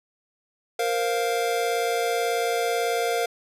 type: chord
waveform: square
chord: Bb suspended second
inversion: none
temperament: just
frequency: 466.2 / 524.4 / 699.2 Hz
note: Bb4 / C5 / F5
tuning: 0 / +4 / +2 cents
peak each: -26 / -32 / -27 dBFS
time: 0.79-3.26 s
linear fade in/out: 5 ms
effects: resampled to 32000 Hz